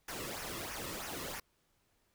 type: noise with flanger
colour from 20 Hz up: pink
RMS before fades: -42 dBFS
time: 0.08-1.4 s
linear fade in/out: 5 ms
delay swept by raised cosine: 0.24 to 1.34 ms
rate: 3.1 Hz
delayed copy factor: -0.65
effects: pink hiss -75 dBFS RMS until 2.14 s